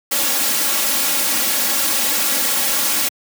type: noise with comb filter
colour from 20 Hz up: white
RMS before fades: -18 dBFS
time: 0.11-3.09 s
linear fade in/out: 10 ms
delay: 3.6 ms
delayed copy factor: +0.9
effects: high-pass 150 Hz 12 dB/octave